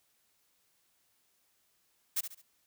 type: noise with echo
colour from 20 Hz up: blue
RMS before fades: -31 dBFS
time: 2.16-2.21 s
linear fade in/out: 10 ms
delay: 70 ms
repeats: 3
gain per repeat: -9 dB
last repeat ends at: 2.42 s
effects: white hiss -73 dBFS RMS until 2.66 s